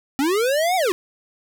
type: linear two-way sweep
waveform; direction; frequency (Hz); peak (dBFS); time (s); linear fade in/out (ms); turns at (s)
square; up then down; 259.9 to 765 to 332.8; -18; 0.19-0.92; 0; 0.76
effects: none